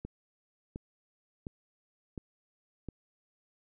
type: click train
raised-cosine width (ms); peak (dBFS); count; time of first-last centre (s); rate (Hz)
3; -26; 5; 0.05-2.887; 1.41
effects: none